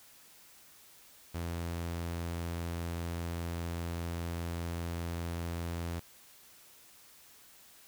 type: tone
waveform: sawtooth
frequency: 85 Hz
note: F2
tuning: 46 cents flat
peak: -31 dBFS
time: 1.34-6 s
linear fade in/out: 10 ms
effects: white hiss -58 dBFS RMS until 7.87 s